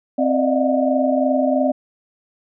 sine tone cluster, 262.1 / 594 / 617 / 654 / 725 Hz, C4 / D5 / D#5 / E5 / F#5, +3 / +20 / -15 / -14 / -35 cents, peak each -18 / -20 / -23 / -26 / -25 dBFS, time 0.18-1.72 s, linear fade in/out 10 ms, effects none

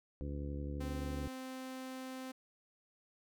harmonic tone, 71.6 Hz, D2, 43 cents flat, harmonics 1 / 2 / 3 / 4 / 5 / 6 / 7, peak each -40 / -45 / -50 / -46 / -52 / -57 / -51 dBFS, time 0.21-1.28 s, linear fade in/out 0 ms
sawtooth tone, 259.9 Hz, C4, 11 cents flat, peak -39 dBFS, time 0.8-2.32 s, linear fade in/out 10 ms
effects none

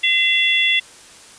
sine tone cluster, 2049 / 2723 / 3420 Hz, C7 / F7 / A7, -37 / -44 / -50 cents, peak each -18 dBFS, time 0.03-0.8 s, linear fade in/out 10 ms, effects white hiss -43 dBFS RMS until 1.38 s + resampled to 22050 Hz

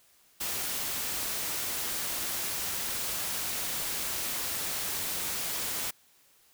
white noise, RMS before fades -33 dBFS, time 0.4-5.91 s, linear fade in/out 10 ms, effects white hiss -63 dBFS RMS until 6.53 s

